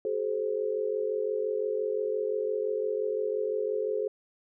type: tone cluster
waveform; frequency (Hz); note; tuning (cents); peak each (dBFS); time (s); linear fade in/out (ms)
sine; 383.7 / 429.5 / 524; G4 / A4 / C5; -37 / -42 / +2; -34 / -29 / -33; 0.05-4.08; 2
effects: none